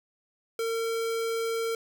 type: tone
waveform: square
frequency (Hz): 455.7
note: A#4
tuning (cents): -39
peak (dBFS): -28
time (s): 0.59-1.75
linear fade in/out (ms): 2
effects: none